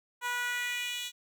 10% pulse tone with high-pass filter sweep, 487.6 Hz, B4, 22 cents flat, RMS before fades -34 dBFS, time 0.21-1.12 s, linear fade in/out 50 ms, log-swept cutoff 1000 to 3800 Hz, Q 2.2, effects none

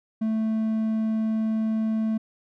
triangle tone, 220.2 Hz, A3, 2 cents sharp, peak -20 dBFS, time 0.21-2.18 s, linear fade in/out 10 ms, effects none

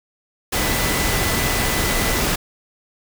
sine tone in noise, 1995 Hz, B6, 17 cents sharp, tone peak -28 dBFS, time 0.55-2.22 s, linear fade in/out 10 ms, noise pink, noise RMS -20 dBFS, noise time 0.52-2.36 s, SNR -11 dB, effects none

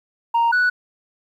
sine tone pair in turn, 931 / 1477.9 Hz, A#5 / F#6, -2 / -2 cents, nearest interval minor sixth, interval 800 cents, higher second, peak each -12 dBFS, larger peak neither, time 0.34-0.52 / 0.52-0.7 s, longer neither, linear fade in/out 10 ms, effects tanh soft clip ceiling -13 dBFS + 9-bit

